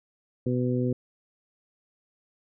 harmonic tone, 124.8 Hz, B2, 19 cents sharp, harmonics 1 / 2 / 3 / 4, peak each -27 / -27 / -31 / -33 dBFS, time 0.46-0.93 s, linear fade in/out 5 ms, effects none

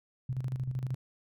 sine tone with tremolo, 128.7 Hz, C3, 28 cents flat, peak -29 dBFS, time 0.29-0.95 s, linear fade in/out 5 ms, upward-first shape square, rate 13 Hz, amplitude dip 60%, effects none

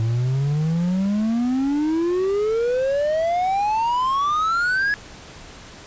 triangle exponential sweep, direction up, 110 to 1692 Hz, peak -16 dBFS, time 0-4.94 s, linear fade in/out 0 ms, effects pink hiss -41 dBFS RMS until 5.86 s + resampled to 16000 Hz

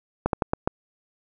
slowing click train, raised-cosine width 1 ms, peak -7 dBFS, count 5, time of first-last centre 0.26-0.675 s, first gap 72 ms, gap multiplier 1.25, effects none

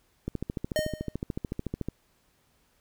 click train, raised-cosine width 3 ms, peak -18 dBFS, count 23, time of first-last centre 0.28-1.886 s, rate 13.7 Hz
square tone with exponential decay, 616 Hz, D#5, 17 cents flat, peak -23 dBFS, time 0.76-1.15 s, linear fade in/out 0 ms, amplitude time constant 83 ms
effects pink hiss -68 dBFS RMS until 2.8 s

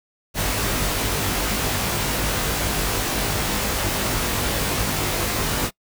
pink noise with comb filter, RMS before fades -23 dBFS, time 0.34-5.71 s, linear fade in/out 50 ms, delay 20 ms, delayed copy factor +0.95, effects noise-tail reverb RT60 0.1 s tail -24 dB re dry

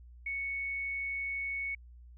sine tone, 2217 Hz, C#7, in tune, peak -33 dBFS, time 0.26-1.75 s, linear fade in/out 5 ms, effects added 60 Hz sine -50 dBFS peak until 2.17 s

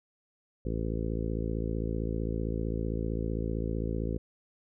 harmonic tone, 55.5 Hz, A1, 16 cents sharp, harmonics 1 / 2 / 3 / 4 / 5 / 6 / 7 / 8 / 9, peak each -33 / -36 / -38 / -39 / -40 / -41 / -41 / -42 / -43 dBFS, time 0.65-4.18 s, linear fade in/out 5 ms, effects none

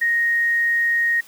sine tone, 1868 Hz, A#6, 3 cents sharp, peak -16 dBFS, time 0.01-1.21 s, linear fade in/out 10 ms, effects white hiss -47 dBFS RMS until 1.27 s + high-pass 100 Hz 12 dB/octave

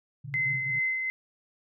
white band-pass noise, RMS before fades -39 dBFS, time 0.24-0.8 s, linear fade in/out 10 ms, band 120 to 150 Hz, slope 96 dB/octave
sine tone with tremolo, 2057 Hz, C7, 30 cents flat, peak -24 dBFS, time 0.34-1.1 s, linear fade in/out 0 ms, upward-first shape sine, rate 2.6 Hz, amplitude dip 40%
effects none

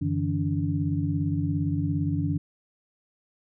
sine tone cluster, 93.4 / 145.3 / 162.7 / 287.1 Hz, F#2 / D3 / E3 / D4, +17 / -18 / -22 / -39 cents, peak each -29 dBFS, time 0.01-2.38 s, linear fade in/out 10 ms, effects none

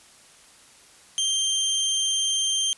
25% pulse tone, 3159 Hz, G7, 13 cents sharp, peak -18 dBFS, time 1.18-2.73 s, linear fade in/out 0 ms, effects white hiss -52 dBFS RMS until 2.77 s + resampled to 24000 Hz

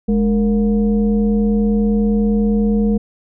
sine tone with frequency modulation, 210 Hz, G#3, 19 cents sharp, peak -12 dBFS, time 0.08-2.98 s, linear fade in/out 10 ms, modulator 255 Hz, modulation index 0.7, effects none

